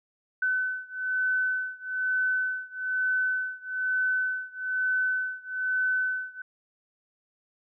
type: beating tone pair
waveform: sine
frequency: 1512 / 1513.1 Hz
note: F#6 / F#6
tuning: +37 / +38 cents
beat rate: 1.1 Hz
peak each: -28 / -29 dBFS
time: 0.42-6.42 s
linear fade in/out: 5 ms
effects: none